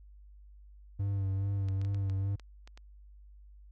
triangle tone with vibrato, 98 Hz, G2, in tune, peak -27 dBFS, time 0.99-2.36 s, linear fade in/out 10 ms, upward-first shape sine, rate 2.4 Hz, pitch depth 33 cents each way
clicks, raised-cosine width 0.2 ms, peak -34 dBFS, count 8, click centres 1.686 / 1.815 / 1.849 / 1.946 / 2.098 / 2.397 / 2.675 / 2.775 s
effects added 50 Hz sine -51 dBFS peak until 3.71 s

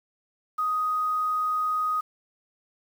sine tone with quantisation, 1249 Hz, D#6, 6 cents sharp, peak -23 dBFS, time 0.58-2.01 s, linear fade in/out 10 ms, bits 8, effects none

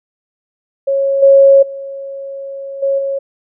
sine tone with level steps, 549 Hz, C#5, 17 cents flat, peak -11 / -3 / -23 / -11 / -15 dBFS, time 0.87-3.19 s, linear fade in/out 10 ms, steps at 1.22 / 1.62 / 2.82 / 2.98 s, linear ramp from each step 10 ms, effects none

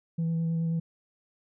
sine tone with vibrato, 164.81 Hz, E3, in tune, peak -23 dBFS, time 0.18-0.8 s, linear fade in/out 10 ms, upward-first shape square, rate 9.4 Hz, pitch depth 10 cents each way, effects tanh soft clip ceiling -24 dBFS

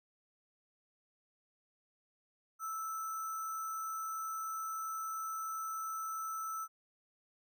sine tone with sample-and-hold, 1318.5 Hz, E6, in tune, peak -37 dBFS, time 2.59-6.68 s, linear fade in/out 50 ms, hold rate 7350 Hz, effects none

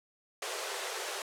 pink high-pass noise, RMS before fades -37 dBFS, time 0.42-1.22 s, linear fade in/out 2 ms, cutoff 370 Hz, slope 96 dB/octave, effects low-pass 10000 Hz 12 dB/octave

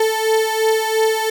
35% pulse beating tone pair, 440 / 442.9 Hz, A4 / A4, 0 / +11 cents, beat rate 2.9 Hz, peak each -15 / -18 dBFS, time 0-1.3 s, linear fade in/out 5 ms, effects none

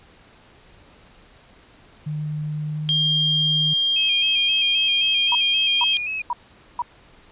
sine tone with pitch glide, 151.4 to 152.98 Hz, D#3 to D#3, -47 to -29 cents, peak -24 dBFS, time 2.06-3.74 s, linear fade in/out 10 ms, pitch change +18 cents, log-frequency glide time 2.64-2.85 s
sine tone, 3209 Hz, G7, 40 cents sharp, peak -17 dBFS, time 2.89-5.97 s, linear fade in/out 0 ms
sine tone with vibrato, 2506 Hz, D#7, 12 cents sharp, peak -24 dBFS, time 3.96-6.22 s, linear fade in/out 5 ms, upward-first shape square, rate 3.8 Hz, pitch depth 45 cents each way
sine tone bursts, 964 Hz, B5, 42 cents flat, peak -20 dBFS, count 4, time 5.32-6.82 s, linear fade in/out 2 ms, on 30 ms, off 460 ms
effects pink hiss -51 dBFS RMS until 7.31 s + resampled to 8000 Hz

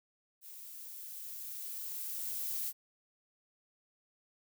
violet noise with level ramp, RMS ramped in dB -50 to -36 dBFS, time 0.41-2.73 s, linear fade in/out 50 ms, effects none

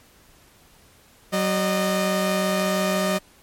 sawtooth tone pair together, 188.3 / 611.1 Hz, F#3 / D#5, +31 / -31 cents, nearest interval octave + minor sixth, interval 2038 cents, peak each -19 dBFS, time 1.32-3.19 s, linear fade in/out 20 ms, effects pink hiss -54 dBFS RMS until 3.42 s + MP3 64 kbps

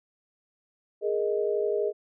sine chord, Ab suspended second, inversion none, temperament just, 415.3 / 467.2 / 623 Hz, Ab4 / Bb4 / Eb5, 0 / +4 / +2 cents, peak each -26 / -30 / -31 dBFS, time 1.01-1.93 s, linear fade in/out 50 ms, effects none

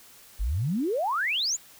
sine exponential sweep, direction up, 43.4 to 7459 Hz, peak -24 dBFS, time 0.39-1.57 s, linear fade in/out 20 ms, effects white hiss -52 dBFS RMS until 1.79 s

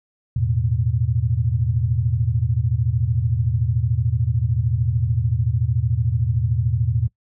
sine chord, E suspended fourth, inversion none, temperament equal, 82.41 / 110 / 123.47 Hz, E2 / A2 / B2, 0 / 0 / 0 cents, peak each -24 / -21 / -21 dBFS, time 0.36-7.08 s, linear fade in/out 5 ms, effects noise-tail reverb RT60 0.1 s tail -21 dB re dry

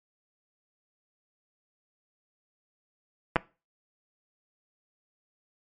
clicks, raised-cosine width 0.5 ms, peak -7 dBFS, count 2, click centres 3.359 / 3.365 s, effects noise-tail reverb RT60 0.3 s tail -20 dB re dry + MP3 48 kbps

